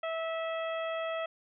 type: harmonic tone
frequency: 652 Hz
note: E5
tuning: 19 cents flat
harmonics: 1 / 2 / 3 / 4 / 5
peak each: -33 / -39 / -43 / -45 / -47 dBFS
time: 0.03-1.26 s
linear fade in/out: 5 ms
effects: none